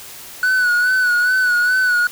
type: tone with vibrato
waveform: triangle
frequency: 1480 Hz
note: F#6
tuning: in tune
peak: -11 dBFS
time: 0.43-2.07 s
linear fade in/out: 2 ms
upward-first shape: sine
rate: 2.4 Hz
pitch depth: 47 cents each way
effects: white hiss -36 dBFS RMS until 2.11 s